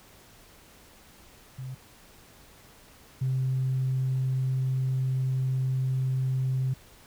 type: tone pair in turn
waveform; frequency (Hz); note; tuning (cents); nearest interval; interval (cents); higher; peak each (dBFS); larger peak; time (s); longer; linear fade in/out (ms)
sine; 130 / 130.68; C3 / C3; -11 / -2; unison; 9; second; -34 / -23; second; 1.58-1.75 / 3.21-6.74; second; 10
effects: tanh soft clip ceiling -20 dBFS + pink hiss -54 dBFS RMS until 7.06 s